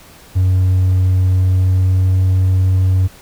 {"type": "tone with pitch glide", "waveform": "triangle", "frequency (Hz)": [92.9, 93.49], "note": ["F#2", "F#2"], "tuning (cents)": [7, 18], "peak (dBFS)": -7, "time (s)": [0.35, 3.08], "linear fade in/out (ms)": 20, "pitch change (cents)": 11, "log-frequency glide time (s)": [1.35, 2.18], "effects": ["tanh soft clip ceiling -4 dBFS", "pink hiss -42 dBFS RMS until 3.21 s"]}